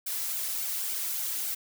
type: noise with flanger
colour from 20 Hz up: blue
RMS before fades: -32 dBFS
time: 0.06-1.55 s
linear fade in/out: 10 ms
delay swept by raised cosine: 1.3 to 3.1 ms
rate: 3.5 Hz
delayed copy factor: +0.7
effects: none